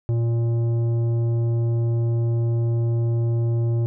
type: tone with tanh clipping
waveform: sine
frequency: 116.54 Hz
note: A#2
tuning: in tune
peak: -20 dBFS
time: 0.09-3.86 s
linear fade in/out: 0 ms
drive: 10 dB
effects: none